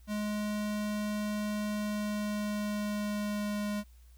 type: tone with pitch glide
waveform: square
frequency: 209.7 to 207.2 Hz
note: G#3 to G#3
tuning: +17 to -4 cents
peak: -32 dBFS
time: 0.07-3.84 s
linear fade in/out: 50 ms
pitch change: -21 cents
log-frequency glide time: 1.73-3.69 s
effects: added 60 Hz sine -53 dBFS peak until 4.17 s + white hiss -68 dBFS RMS until 4.17 s